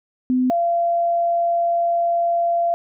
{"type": "tone pair in turn", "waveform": "sine", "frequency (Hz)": [253.9, 685.3], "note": ["B3", "F5"], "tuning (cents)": [48, -33], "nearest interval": "octave + perfect fourth", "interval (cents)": 1719, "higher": "second", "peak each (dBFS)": [-15, -16], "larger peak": "first", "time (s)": [[0.3, 0.5], [0.5, 2.74]], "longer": "second", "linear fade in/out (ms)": 0, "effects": []}